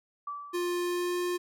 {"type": "tone with exponential decay", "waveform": "sine", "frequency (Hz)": 1157, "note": "D6", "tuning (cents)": -26, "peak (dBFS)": -32, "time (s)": [0.27, 1.06], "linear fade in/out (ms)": 5, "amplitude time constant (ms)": 170}
{"type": "tone with pitch glide", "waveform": "square", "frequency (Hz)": [352.2, 354.9], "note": ["F4", "F4"], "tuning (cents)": [15, 28], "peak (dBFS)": -29, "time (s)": [0.53, 1.38], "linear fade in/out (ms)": 20, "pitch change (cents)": 13, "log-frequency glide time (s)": [0.82, 1.18]}
{"effects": []}